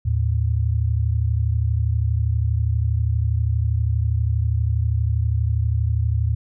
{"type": "tone pair together", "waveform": "sine", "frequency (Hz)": [78.3, 110.73], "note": ["D#2", "A2"], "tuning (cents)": [11, 11], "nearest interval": "tritone", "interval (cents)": 600, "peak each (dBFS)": -20, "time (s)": [0.05, 6.35], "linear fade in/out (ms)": 10, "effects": []}